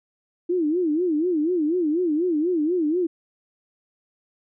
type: tone with vibrato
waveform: sine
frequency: 329.6 Hz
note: E4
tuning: in tune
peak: -19 dBFS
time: 0.49-3.07 s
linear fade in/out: 10 ms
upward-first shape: sine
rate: 4.1 Hz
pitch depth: 190 cents each way
effects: none